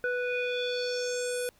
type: tone with low-pass filter sweep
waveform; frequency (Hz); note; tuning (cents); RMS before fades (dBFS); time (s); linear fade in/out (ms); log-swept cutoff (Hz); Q
square; 493.4; B4; -2; -31; 0.04-1.49; 0; 1600 to 11000; 4.2
effects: pink hiss -64 dBFS RMS until 1.59 s